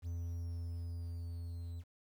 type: tone with level ramp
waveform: triangle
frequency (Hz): 85.2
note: F2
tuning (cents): -42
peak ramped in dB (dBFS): -35 to -39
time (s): 0.02-1.84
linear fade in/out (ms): 50
effects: 11-bit

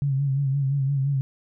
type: tone with vibrato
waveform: sine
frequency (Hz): 137.8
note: C#3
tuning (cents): -10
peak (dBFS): -20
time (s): 0.02-1.21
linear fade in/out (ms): 0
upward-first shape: sine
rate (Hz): 5.8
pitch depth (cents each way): 58
effects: none

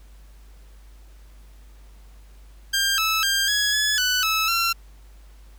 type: tone with pitch steps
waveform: 15% pulse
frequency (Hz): 1595 / 1306 / 1595 / 1675 / 1705 / 1492 / 1302 / 1362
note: G6 / E6 / G6 / G#6 / G#6 / F#6 / E6 / F6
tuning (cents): +30 / -17 / +30 / +14 / +45 / +14 / -22 / -44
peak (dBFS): -13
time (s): 2.73-4.73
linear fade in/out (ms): 10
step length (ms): 250
effects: added 50 Hz sine -44 dBFS peak until 5.58 s + pink hiss -58 dBFS RMS until 5.58 s

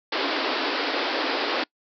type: band-pass noise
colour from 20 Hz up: pink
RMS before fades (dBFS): -26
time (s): 0.12-1.64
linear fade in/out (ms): 5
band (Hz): 260 to 5100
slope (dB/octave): 96
effects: noise-tail reverb RT60 0.1 s tail -25 dB re dry

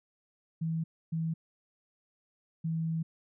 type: tone bursts at uneven times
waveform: sine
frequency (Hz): 162.5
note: E3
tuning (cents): -24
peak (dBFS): -29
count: 3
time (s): 0.61-0.84 / 1.12-1.34 / 2.64-3.03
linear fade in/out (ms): 10
effects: none

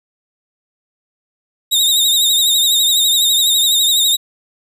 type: tone with vibrato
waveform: sawtooth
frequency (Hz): 3729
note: A#7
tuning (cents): 0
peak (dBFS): -8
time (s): 1.71-4.17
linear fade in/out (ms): 20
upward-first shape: sine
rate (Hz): 12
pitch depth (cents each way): 60
effects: none

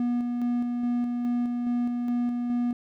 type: tone with tremolo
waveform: triangle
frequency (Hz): 241.8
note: B3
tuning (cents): -36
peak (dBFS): -21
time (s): 0-2.73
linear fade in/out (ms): 2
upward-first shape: square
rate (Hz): 2.4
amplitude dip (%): 30
effects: none

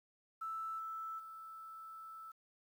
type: tone with level steps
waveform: sine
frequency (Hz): 1318.5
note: E6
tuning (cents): 0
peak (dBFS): -39 / -41 / -48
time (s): 0.41-2.32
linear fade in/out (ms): 10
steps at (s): 0.78 / 1.18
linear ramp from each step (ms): 20
effects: 11-bit

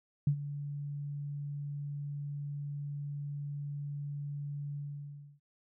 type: tone with ADSR envelope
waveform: sine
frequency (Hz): 144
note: D3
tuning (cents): -34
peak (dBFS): -22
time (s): 0.27-5.4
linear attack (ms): 3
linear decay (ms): 80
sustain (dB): -14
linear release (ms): 640
effects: none

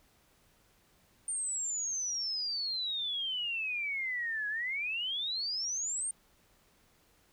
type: exponential two-way sweep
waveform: sine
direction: down then up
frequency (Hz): 8950 to 1661.2 to 8950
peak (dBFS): -32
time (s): 1.28-6.11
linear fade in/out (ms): 2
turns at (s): 4.48
effects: pink hiss -67 dBFS RMS until 7.32 s

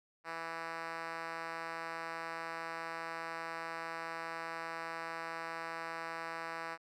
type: tone with band-pass filter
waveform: 5% pulse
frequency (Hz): 164.81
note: E3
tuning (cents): 0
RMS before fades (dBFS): -42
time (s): 0.24-6.78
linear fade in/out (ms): 50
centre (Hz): 1300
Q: 0.65
effects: none

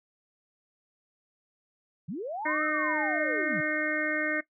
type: linear two-way sweep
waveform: sine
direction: up then down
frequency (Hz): 136 to 1318.5 to 136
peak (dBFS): -32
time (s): 2.08-3.61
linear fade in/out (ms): 10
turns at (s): 2.64
type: harmonic tone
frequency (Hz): 305.8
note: D#4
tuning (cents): -30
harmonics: 1 / 2 / 4 / 5 / 6 / 7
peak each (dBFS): -33 / -34 / -42 / -34 / -32 / -33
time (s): 2.45-4.41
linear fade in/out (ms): 10
effects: noise-tail reverb RT60 0.1 s tail -17 dB re dry

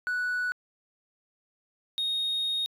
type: tone pair in turn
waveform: triangle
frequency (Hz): 1478 / 3724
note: F#6 / A#7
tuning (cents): -2 / -2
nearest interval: octave + major third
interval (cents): 1600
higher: second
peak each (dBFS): -24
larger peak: neither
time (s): 0.07-0.52 / 1.98-2.66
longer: second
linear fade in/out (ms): 0
effects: tanh soft clip ceiling -21 dBFS

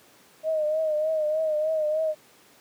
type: tone with vibrato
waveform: sine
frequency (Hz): 621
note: D#5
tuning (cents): -3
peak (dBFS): -22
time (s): 0.43-2.15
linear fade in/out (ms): 50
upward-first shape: triangle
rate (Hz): 3.3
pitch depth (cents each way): 61
effects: pink hiss -55 dBFS RMS until 2.6 s + high-pass 200 Hz 12 dB/octave

